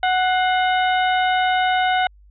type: harmonic tone with a mistuned harmonic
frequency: 740 Hz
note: F#5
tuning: in tune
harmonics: 1 / 2 / 3 / 4 / 5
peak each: -17 / -23 / -27 / -29 / -31 dBFS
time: 0.03-2.07 s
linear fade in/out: 2 ms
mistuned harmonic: 3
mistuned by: -77 cents
effects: added 50 Hz sine -46 dBFS peak until 2.3 s